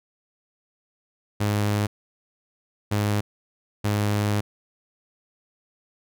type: tone bursts at uneven times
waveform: sawtooth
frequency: 103.83 Hz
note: G#2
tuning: in tune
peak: -17 dBFS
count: 3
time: 1.4-1.87 / 2.91-3.21 / 3.84-4.41 s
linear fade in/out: 10 ms
effects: none